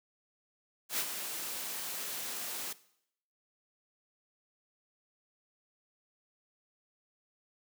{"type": "noise with ADSR envelope", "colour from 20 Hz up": "white", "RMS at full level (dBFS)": -31, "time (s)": [0.89, 2.73], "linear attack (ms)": 94, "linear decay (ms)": 60, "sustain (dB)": -8, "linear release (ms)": 6, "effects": ["noise-tail reverb RT60 0.7 s tail -18 dB re dry", "high-pass 200 Hz 12 dB/octave"]}